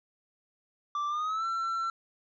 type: tone with pitch glide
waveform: triangle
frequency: 1173 to 1347.4 Hz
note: D6 to E6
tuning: -2 to +38 cents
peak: -27 dBFS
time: 0.95-1.9 s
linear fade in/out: 2 ms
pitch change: +240 cents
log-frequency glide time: 1.08-1.45 s
effects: resampled to 16000 Hz